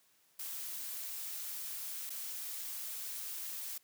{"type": "noise with dropouts", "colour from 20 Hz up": "blue", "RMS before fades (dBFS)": -42, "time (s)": [0.39, 3.78], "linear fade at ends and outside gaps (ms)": 5, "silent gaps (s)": [2.096, 2.102], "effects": ["white hiss -70 dBFS RMS until 3.83 s", "high-pass 100 Hz 12 dB/octave"]}